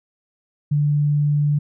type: tone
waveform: sine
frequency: 146.83 Hz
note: D3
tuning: in tune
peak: -15 dBFS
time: 0.71-1.59 s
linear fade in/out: 10 ms
effects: none